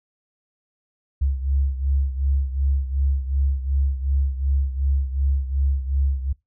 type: beating tone pair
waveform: sine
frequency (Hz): 67.8 / 70.5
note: C#2 / C#2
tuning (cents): -38 / +30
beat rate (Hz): 2.7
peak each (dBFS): -20 / -25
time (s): 1.21-6.33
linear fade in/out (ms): 10
effects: noise-tail reverb RT60 0.2 s tail -24 dB re dry